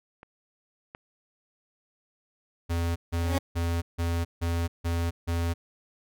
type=clicks; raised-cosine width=0.5 ms; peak=-31 / -25 dBFS; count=2; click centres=0.231 / 0.949 s
type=tone bursts; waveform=square; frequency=84.7 Hz; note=E2; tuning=48 cents sharp; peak=-26 dBFS; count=7; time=2.69-5.54 s; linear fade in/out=20 ms; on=270 ms; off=160 ms
type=tone with exponential growth; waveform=20% pulse; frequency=274.5 Hz; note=C#4; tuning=17 cents flat; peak=-20 dBFS; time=3.12-3.38 s; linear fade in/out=0 ms; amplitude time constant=56 ms
effects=none